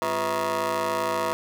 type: ring-modulated tone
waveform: 20% pulse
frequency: 150.5 Hz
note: D3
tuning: 43 cents sharp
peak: -16 dBFS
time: 0.02-1.33 s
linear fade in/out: 0 ms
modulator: 799 Hz
effects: none